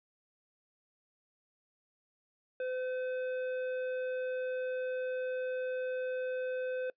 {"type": "tone with hard clipping", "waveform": "sine", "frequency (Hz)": 510, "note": "C5", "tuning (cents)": -44, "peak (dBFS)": -35, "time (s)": [2.6, 6.9], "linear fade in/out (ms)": 2, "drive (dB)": 9, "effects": ["noise-tail reverb RT60 0.1 s tail -23 dB re dry", "resampled to 11025 Hz"]}